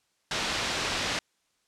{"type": "low-pass noise", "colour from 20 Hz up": "white", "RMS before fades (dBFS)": -30, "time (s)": [0.31, 1.19], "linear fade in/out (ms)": 2, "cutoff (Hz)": 4500, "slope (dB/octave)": 12, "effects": ["white hiss -72 dBFS RMS until 1.67 s", "low-pass 8000 Hz 12 dB/octave"]}